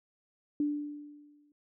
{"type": "tone with exponential decay", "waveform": "sine", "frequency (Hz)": 293.7, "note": "D4", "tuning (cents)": 0, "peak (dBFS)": -25, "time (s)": [0.6, 1.52], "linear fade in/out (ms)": 2, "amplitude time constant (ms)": 200, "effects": []}